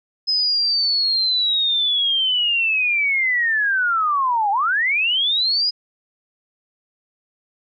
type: linear two-way sweep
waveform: sine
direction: down then up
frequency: 5100 to 781 to 5020 Hz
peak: -16 dBFS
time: 0.27-5.71 s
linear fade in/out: 20 ms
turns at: 4.51 s
effects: none